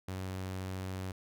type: tone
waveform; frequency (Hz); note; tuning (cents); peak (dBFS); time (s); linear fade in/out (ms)
sawtooth; 93.9; F#2; +26; -33; 0.08-1.12; 5
effects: none